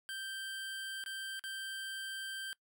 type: tone with dropouts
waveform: 25% pulse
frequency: 1568 Hz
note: G6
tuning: in tune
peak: -36 dBFS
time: 0.09-2.53 s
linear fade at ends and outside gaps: 0 ms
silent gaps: 1.039-1.061 / 1.394-1.439 s
effects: noise-tail reverb RT60 0.1 s tail -22 dB re dry